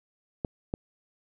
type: clicks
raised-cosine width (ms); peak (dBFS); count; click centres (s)
2; -16; 2; 0.448 / 0.739
effects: none